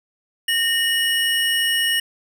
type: tone pair together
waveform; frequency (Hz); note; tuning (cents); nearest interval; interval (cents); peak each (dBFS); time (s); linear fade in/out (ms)
square; 1837 / 2916; A#6 / F#7; -26 / -26; minor sixth; 800; -22 / -20; 0.48-2; 5
effects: none